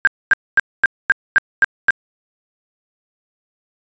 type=tone bursts; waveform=sine; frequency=1595 Hz; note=G6; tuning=30 cents sharp; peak=-7 dBFS; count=8; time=0.05-1.906 s; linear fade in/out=0 ms; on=22 ms; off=240 ms; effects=resampled to 16000 Hz